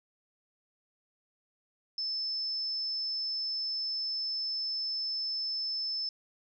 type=tone; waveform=sine; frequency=5260 Hz; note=E8; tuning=5 cents flat; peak=-31 dBFS; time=1.98-6.09 s; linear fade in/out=2 ms; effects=none